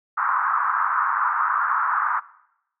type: band-pass noise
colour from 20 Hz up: white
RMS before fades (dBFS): -22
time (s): 0.17-2.2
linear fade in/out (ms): 10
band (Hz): 1000 to 1400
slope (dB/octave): 48
effects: noise-tail reverb RT60 0.8 s tail -20 dB re dry